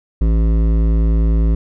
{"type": "tone with hard clipping", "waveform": "triangle", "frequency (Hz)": 55, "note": "A1", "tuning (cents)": 0, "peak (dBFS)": -13, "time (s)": [0.21, 1.55], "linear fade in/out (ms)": 5, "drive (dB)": 17, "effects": []}